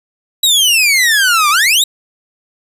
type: exponential two-way sweep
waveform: sawtooth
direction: down then up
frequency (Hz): 3926 to 1146 to 3926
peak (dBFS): -5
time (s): 0.43-1.84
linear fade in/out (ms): 5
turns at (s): 1.5
effects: resampled to 32000 Hz + 7-bit